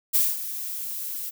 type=noise with ADSR envelope; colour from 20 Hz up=violet; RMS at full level=-19 dBFS; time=0.13-1.31 s; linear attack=22 ms; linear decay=210 ms; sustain=-13 dB; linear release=27 ms; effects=none